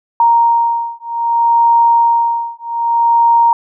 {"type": "beating tone pair", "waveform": "sine", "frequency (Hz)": [932.3, 932.93], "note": ["A#5", "A#5"], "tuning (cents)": [0, 1], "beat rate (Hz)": 0.63, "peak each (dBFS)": -12, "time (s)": [0.2, 3.53], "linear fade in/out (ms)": 2, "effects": []}